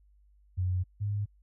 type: tone pair in turn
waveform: sine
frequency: 91.5 / 102.71 Hz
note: F#2 / G#2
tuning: -19 / -19 cents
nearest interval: major second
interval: 200 cents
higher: second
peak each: -26 / -28 dBFS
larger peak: first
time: 0.57-0.84 / 1-1.26 s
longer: first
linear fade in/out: 20 ms
effects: added 50 Hz sine -59 dBFS peak until 1.42 s